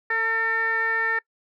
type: tone with low-pass filter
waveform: 15% pulse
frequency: 450.9 Hz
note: A4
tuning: 42 cents sharp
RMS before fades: -24 dBFS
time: 0.1-1.19 s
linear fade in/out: 5 ms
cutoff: 1900 Hz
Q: 8.4
effects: noise-tail reverb RT60 0.1 s tail -24 dB re dry